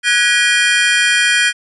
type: tone cluster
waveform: square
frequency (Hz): 1477 / 1662 / 1919 / 2431 / 3185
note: F#6 / G#6 / A#6 / D#7 / G7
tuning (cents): -3 / +1 / +50 / -41 / +27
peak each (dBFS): -18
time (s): 0.03-1.53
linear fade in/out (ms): 50
effects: resampled to 24000 Hz